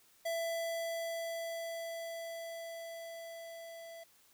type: tone with level ramp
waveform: square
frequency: 666 Hz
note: E5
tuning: 18 cents sharp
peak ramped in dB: -34 to -48 dBFS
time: 0.25-4.04 s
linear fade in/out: 10 ms
effects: white hiss -66 dBFS RMS until 4.33 s